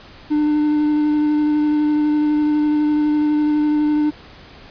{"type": "tone with vibrato", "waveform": "triangle", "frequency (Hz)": 300, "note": "D4", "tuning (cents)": 37, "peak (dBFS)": -12, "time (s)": [0.3, 4.11], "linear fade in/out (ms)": 20, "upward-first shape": "square", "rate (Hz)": 12, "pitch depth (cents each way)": 9, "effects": ["pink hiss -42 dBFS RMS until 4.7 s", "resampled to 11025 Hz"]}